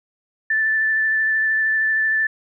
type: tone with vibrato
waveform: sine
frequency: 1760 Hz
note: A6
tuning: in tune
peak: -16 dBFS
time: 0.5-2.27 s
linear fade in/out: 5 ms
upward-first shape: triangle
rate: 13 Hz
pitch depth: 15 cents each way
effects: none